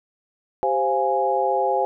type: tone cluster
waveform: sine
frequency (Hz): 391.5 / 524 / 695 / 830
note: G4 / C5 / F5 / G#5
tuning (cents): -2 / +2 / -9 / -1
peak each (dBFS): -26 / -23 / -25 / -22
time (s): 0.63-1.85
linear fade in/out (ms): 0
effects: none